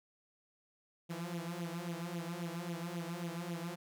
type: tone with flanger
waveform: sawtooth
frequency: 171 Hz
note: F3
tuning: 36 cents flat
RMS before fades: -41 dBFS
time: 1.09-3.76 s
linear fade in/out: 20 ms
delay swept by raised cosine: 0.29 to 5.09 ms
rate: 3.7 Hz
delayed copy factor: +0.8
effects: none